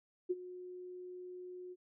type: tone with ADSR envelope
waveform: sine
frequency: 362.3 Hz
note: F#4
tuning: 36 cents flat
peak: -29 dBFS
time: 0.29-1.76 s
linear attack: 18 ms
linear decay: 35 ms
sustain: -16 dB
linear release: 40 ms
effects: none